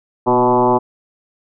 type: tone with frequency modulation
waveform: sine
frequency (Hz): 620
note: D#5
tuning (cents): -6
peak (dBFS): -10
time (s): 0.26-0.79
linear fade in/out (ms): 20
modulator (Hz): 125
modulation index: 3.2
effects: none